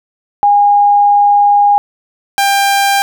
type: tone pair in turn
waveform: sine / sawtooth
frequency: 817 / 795.1 Hz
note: G#5 / G5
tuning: -29 / +24 cents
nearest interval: unison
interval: 47 cents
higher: first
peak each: -5 dBFS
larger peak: neither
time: 0.43-1.78 / 2.38-3.02 s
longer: first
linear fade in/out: 0 ms
effects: none